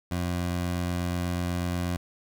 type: tone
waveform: 20% pulse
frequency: 88.2 Hz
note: F2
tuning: 18 cents sharp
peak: -22 dBFS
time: 0.11-1.97 s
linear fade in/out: 5 ms
effects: none